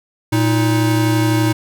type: tone pair together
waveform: square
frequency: 115.44 / 314.3 Hz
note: A#2 / D#4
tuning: -16 / +18 cents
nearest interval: octave + perfect fourth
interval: 1734 cents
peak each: -16 / -17 dBFS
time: 0.32-1.53 s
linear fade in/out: 10 ms
effects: none